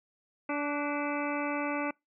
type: harmonic tone with a mistuned harmonic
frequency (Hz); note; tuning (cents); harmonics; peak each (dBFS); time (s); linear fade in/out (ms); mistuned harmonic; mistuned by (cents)
290.2; D4; -21; 1 / 2 / 3 / 4 / 5 / 7 / 8 / 9; -33 / -36 / -38 / -39 / -40 / -41 / -42 / -43; 0.49-1.91; 5; 5; +34
effects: noise-tail reverb RT60 0.2 s tail -26 dB re dry